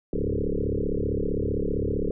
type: tone with frequency modulation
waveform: sine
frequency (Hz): 196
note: G3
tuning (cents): 0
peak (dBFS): -23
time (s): 0.13-2.11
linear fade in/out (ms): 2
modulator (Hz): 35.4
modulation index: 7.8
effects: none